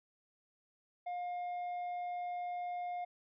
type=tone with tanh clipping; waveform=triangle; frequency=711 Hz; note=F5; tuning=31 cents sharp; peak=-38 dBFS; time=1.06-3.05 s; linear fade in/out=10 ms; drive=9 dB; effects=none